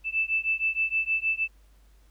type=beating tone pair; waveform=sine; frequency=2637 / 2643.4 Hz; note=E7 / E7; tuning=0 / +4 cents; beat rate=6.4 Hz; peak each=-27 dBFS; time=0.04-1.48 s; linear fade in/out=50 ms; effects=added 50 Hz sine -54 dBFS peak until 2.1 s + pink hiss -66 dBFS RMS until 2.1 s